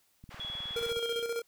click train, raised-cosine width 5 ms, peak -37 dBFS, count 15, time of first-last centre 0.24-0.969 s, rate 19.2 Hz
white band-pass noise, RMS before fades -50 dBFS, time 0.3-0.92 s, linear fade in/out 10 ms, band 500 to 2100 Hz, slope 12 dB/octave
sine tone with pitch glide, 3363 to 3226 Hz, G#7 to G7, +21 to +49 cents, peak -36 dBFS, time 0.4-1.22 s, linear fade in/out 2 ms, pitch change -72 cents, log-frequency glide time 0.86-1.05 s
square tone with tremolo, 466.2 Hz, A#4, in tune, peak -31 dBFS, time 0.76-1.42 s, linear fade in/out 5 ms, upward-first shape square, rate 15 Hz, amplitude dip 50%
effects white hiss -70 dBFS RMS until 1.47 s

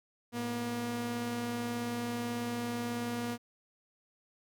sawtooth tone pair together, 110.3 / 238.9 Hz, A2 / A#3, +5 / +43 cents, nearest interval octave + minor second, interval 1338 cents, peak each -39 / -30 dBFS, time 0.32-3.38 s, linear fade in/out 50 ms, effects none

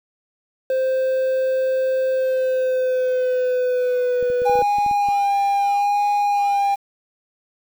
triangle tone with pitch glide, 522 to 493 Hz, C5 to B4, -4 to -3 cents, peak -15 dBFS, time 0.7-4.62 s, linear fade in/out 2 ms, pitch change -99 cents, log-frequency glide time 2.12-4.3 s
clicks, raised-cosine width 3 ms, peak -24 dBFS, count 11, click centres 4.227 / 4.301 / 4.419 / 4.497 / 4.555 / 4.59 / 4.625 / 4.785 / 4.863 / 4.912 / 5.087 s
triangle tone with vibrato, 810 Hz, G#5, 43 cents flat, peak -14 dBFS, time 4.45-6.76 s, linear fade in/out 20 ms, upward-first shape sine, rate 0.76 Hz, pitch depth 23 cents each way
effects 7-bit

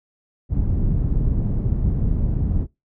pink low-pass noise, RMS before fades -20 dBFS, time 0.49-2.67 s, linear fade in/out 50 ms, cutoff 170 Hz, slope 12 dB/octave, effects noise-tail reverb RT60 0.2 s tail -21 dB re dry

